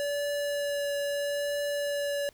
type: tone with vibrato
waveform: square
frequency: 574 Hz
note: D5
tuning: 40 cents flat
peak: -29 dBFS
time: 0-2.29 s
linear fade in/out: 0 ms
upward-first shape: triangle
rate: 0.77 Hz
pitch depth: 12 cents each way
effects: pink hiss -61 dBFS RMS until 2.33 s